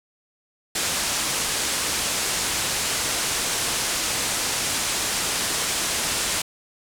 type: low-pass noise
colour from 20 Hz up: white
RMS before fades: -25 dBFS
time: 0.75-6.42 s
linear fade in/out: 5 ms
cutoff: 9700 Hz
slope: 24 dB/octave
effects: none